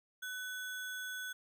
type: tone with sample-and-hold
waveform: sine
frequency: 1500 Hz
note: F#6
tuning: 23 cents sharp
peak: -39 dBFS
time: 0.22-1.33 s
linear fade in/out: 10 ms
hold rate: 4900 Hz
effects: none